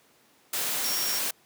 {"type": "tone in noise", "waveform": "sine", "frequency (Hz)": 5570, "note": "F8", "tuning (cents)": -5, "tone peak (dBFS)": -30, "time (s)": [0.84, 1.19], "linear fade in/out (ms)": 5, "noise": "white", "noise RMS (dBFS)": -29, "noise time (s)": [0.53, 1.31], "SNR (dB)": -4, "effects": ["pink hiss -61 dBFS RMS until 1.45 s", "high-pass 200 Hz 12 dB/octave"]}